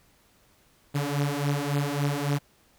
sawtooth beating tone pair, 141.6 / 145.2 Hz, C#3 / D3, +37 / -19 cents, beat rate 3.6 Hz, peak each -24 dBFS, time 0.94-2.39 s, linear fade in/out 20 ms, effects pink hiss -62 dBFS RMS until 2.78 s

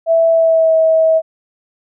sine tone with pitch glide, 659 to 643.6 Hz, E5 to E5, -1 to -42 cents, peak -8 dBFS, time 0.06-1.22 s, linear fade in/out 50 ms, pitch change -41 cents, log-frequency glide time 0.3-0.75 s, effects none

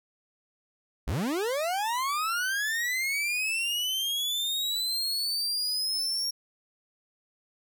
40% pulse linear sweep, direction up, 41.2 to 5588 Hz, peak -26 dBFS, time 1.07-6.31 s, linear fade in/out 10 ms, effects none

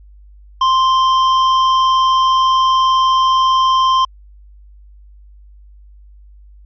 sine tone with tanh clipping, 1046.5 Hz, C6, in tune, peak -12 dBFS, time 0.61-4.05 s, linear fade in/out 5 ms, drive 16 dB, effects added 50 Hz sine -39 dBFS peak until 6.65 s + resampled to 11025 Hz

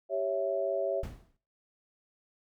sine chord, C# diminished, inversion second, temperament equal, 392 / 554.4 / 659.3 Hz, G4 / C#5 / E5, 0 / 0 / 0 cents, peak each -35 / -31 / -31 dBFS, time 0.09-1.04 s, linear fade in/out 50 ms
brown noise with exponential decay, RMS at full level -35 dBFS, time 1.03-1.37 s, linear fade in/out 5 ms, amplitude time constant 72 ms
effects noise-tail reverb RT60 0.5 s tail -23 dB re dry

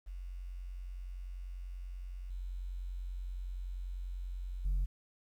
sine tone with level steps, 45.2 Hz, F#1, 40 cents flat, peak -40 / -37 / -26 dBFS, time 0.06-4.86 s, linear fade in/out 20 ms, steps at 2.3 / 4.65 s, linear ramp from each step 5 ms, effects tanh soft clip ceiling -28 dBFS + 11-bit

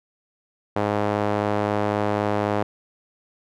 sawtooth tone with band-pass filter, 103.83 Hz, G#2, in tune, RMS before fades -23 dBFS, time 0.76-2.63 s, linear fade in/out 5 ms, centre 670 Hz, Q 1, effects none

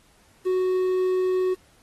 triangle tone with quantisation, 370 Hz, F#4, in tune, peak -18 dBFS, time 0.45-1.55 s, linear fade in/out 20 ms, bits 8, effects pink hiss -59 dBFS RMS until 1.82 s + AAC 32 kbps

